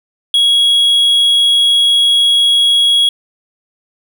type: tone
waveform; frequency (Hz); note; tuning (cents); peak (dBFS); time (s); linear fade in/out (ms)
triangle; 3322; G#7; 0; -6; 0.34-3.09; 2
effects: none